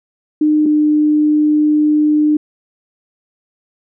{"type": "tone pair in turn", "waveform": "sine", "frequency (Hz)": [304, 301.6], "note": ["D#4", "D4"], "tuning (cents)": [-40, 46], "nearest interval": "unison", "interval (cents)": 14, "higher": "first", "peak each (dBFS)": -9, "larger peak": "neither", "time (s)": [[0.41, 0.66], [0.66, 2.37]], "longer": "second", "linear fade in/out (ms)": 5, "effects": []}